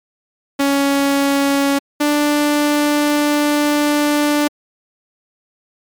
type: tone pair in turn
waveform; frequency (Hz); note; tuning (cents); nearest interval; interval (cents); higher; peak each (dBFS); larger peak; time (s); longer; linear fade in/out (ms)
sawtooth; 279 / 294.4; C#4 / D4; +11 / +4; minor second; 93; second; -9; neither; 0.59-1.79 / 2-4.48; second; 10
effects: MP3 96 kbps